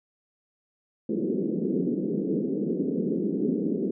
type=band-pass noise; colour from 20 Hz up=pink; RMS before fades=-27 dBFS; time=1.09-3.91 s; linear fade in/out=5 ms; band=180 to 440 Hz; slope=48 dB/octave; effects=none